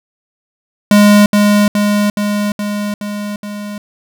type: tone with echo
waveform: square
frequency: 206.5 Hz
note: G#3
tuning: 10 cents flat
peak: -5 dBFS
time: 0.91-1.26 s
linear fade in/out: 2 ms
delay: 420 ms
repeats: 6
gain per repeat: -3 dB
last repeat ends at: 3.78 s
effects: none